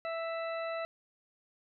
harmonic tone, 660 Hz, E5, 2 cents sharp, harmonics 1 / 2 / 3 / 4 / 6, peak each -35 / -41 / -45 / -47 / -51 dBFS, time 0.05-0.85 s, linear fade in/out 0 ms, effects none

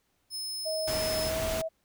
sawtooth tone, 5200 Hz, E8, 24 cents flat, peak -31 dBFS, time 0.3-1.32 s, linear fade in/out 50 ms
sine tone with pitch glide, 630 to 646.2 Hz, D#5 to E5, +21 to -35 cents, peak -30 dBFS, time 0.65-1.69 s, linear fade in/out 20 ms, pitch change +44 cents, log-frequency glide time 1.22-1.39 s
pink noise, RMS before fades -34 dBFS, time 0.87-1.62 s, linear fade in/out 10 ms
effects pink hiss -73 dBFS RMS until 1.84 s

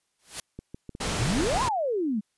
white noise with exponential growth, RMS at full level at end -30 dBFS, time 0.19-0.4 s, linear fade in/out 2 ms, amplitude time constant 44 ms
clicks, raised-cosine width 3 ms, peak -25 dBFS, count 7, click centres 0.59 / 0.745 / 0.893 / 0.951 / 1.154 / 1.4 / 1.614 s
pink low-pass noise, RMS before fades -29 dBFS, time 1-1.69 s, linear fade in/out 10 ms, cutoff 10000 Hz, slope 24 dB/octave
sine exponential two-way sweep, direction up then down, 92.5 to 1084 to 196.4 Hz, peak -24 dBFS, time 1.18-2.21 s, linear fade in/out 20 ms, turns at 1.63 s
effects white hiss -75 dBFS RMS until 2.37 s + resampled to 24000 Hz

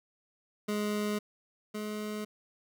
25% pulse tone pair in turn, 209 / 211.8 Hz, G#3 / G#3, +11 / +34 cents, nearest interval unison, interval 23 cents, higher second, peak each -26 / -31 dBFS, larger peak first, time 0.68-1.19 / 1.74-2.25 s, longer neither, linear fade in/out 10 ms, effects none

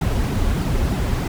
brown noise with flanger, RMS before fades -20 dBFS, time 0.01-1.28 s, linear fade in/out 5 ms, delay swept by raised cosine 1.7 to 6.7 ms, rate 3.2 Hz, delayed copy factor -0.85, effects none

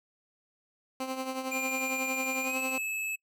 15% pulse tone with tremolo, 261.6 Hz, C4, in tune, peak -24 dBFS, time 1-2.78 s, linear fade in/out 2 ms, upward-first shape triangle, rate 11 Hz, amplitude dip 65%
square tone with pitch glide, 2400 to 2602 Hz, D7 to E7, +37 to -23 cents, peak -32 dBFS, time 1.51-3.16 s, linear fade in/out 10 ms, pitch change +140 cents, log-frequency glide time 2.42-2.59 s
effects noise-tail reverb RT60 0.1 s tail -24 dB re dry

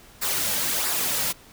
white noise with flanger, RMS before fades -25 dBFS, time 0.21-1.33 s, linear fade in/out 20 ms, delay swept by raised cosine 0.31 to 2.91 ms, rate 1.5 Hz, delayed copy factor -0.5, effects pink hiss -50 dBFS RMS until 1.52 s

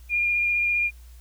sine tone with vibrato, 2415 Hz, D7, 48 cents sharp, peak -20 dBFS, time 0.09-0.91 s, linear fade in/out 50 ms, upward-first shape sine, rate 15 Hz, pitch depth 13 cents each way, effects added 60 Hz sine -43 dBFS peak until 1.2 s + white hiss -58 dBFS RMS until 1.2 s

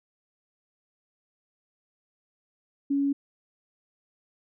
sine tone, 280 Hz, C#4, 18 cents sharp, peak -22 dBFS, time 2.9-3.13 s, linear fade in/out 10 ms, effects none

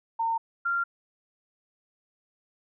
sine tone pair in turn, 911 / 1386.5 Hz, A#5 / F6, -40 / -13 cents, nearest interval perfect fifth, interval 727 cents, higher second, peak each -24 dBFS, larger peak neither, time 0.19-0.38 / 0.65-0.84 s, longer neither, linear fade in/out 10 ms, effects none

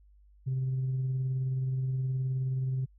sine tone with tremolo, 130.81 Hz, C3, in tune, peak -25 dBFS, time 0.46-2.86 s, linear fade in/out 20 ms, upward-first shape sine, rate 19 Hz, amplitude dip 25%, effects tanh soft clip ceiling -25 dBFS + added 50 Hz sine -56 dBFS peak until 2.98 s

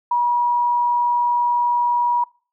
sine tone, 963 Hz, B5, 44 cents flat, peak -15 dBFS, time 0.11-2.24 s, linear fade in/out 5 ms, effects noise-tail reverb RT60 0.4 s tail -24 dB re dry

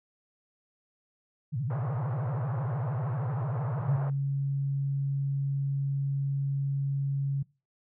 sine tone with vibrato, 130.81 Hz, C3, in tune, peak -28 dBFS, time 1.52-3.98 s, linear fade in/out 20 ms, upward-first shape sine, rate 13 Hz, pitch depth 280 cents each way
pink band-pass noise, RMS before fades -42 dBFS, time 1.7-4.1 s, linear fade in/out 2 ms, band 440 to 1200 Hz, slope 24 dB/octave
sine tone, 138.59 Hz, C#3, in tune, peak -26 dBFS, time 3.81-7.43 s, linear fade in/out 10 ms
effects noise-tail reverb RT60 0.3 s tail -23 dB re dry

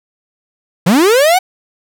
45% pulse linear sweep, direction up, 155 to 766 Hz, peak -7 dBFS, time 0.86-1.39 s, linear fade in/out 10 ms, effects none

